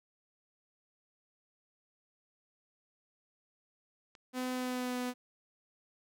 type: clicks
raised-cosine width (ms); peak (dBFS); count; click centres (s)
0.2; -37; 2; 4.152 / 4.434
type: tone with pitch glide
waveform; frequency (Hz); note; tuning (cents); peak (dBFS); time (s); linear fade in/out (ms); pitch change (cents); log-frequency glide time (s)
sawtooth; 253.7 to 248.8; B3 to B3; +47 to +13; -30; 4.33-5.14; 50; -34; 4.52-4.97
effects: none